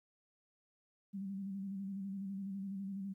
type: tone with vibrato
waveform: sine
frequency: 195.3 Hz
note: G3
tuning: 6 cents flat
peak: -39 dBFS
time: 1.13-3.14 s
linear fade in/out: 20 ms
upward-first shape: square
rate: 12 Hz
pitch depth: 37 cents each way
effects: 13-bit